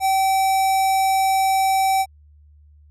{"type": "tone with notch filter", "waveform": "square", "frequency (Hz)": 770, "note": "G5", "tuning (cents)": -31, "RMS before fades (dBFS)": -18, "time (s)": [0, 2.06], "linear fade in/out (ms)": 50, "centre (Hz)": 3200, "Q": 1.3, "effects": ["added 74 Hz sine -47 dBFS peak until 2.9 s", "resampled to 32000 Hz"]}